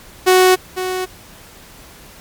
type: tone with echo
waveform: sawtooth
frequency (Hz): 370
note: F#4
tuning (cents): 0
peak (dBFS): -4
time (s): 0.26-0.56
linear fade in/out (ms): 20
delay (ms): 500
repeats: 1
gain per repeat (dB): -11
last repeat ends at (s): 1.06
effects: pink hiss -41 dBFS RMS until 2.2 s + MP3 96 kbps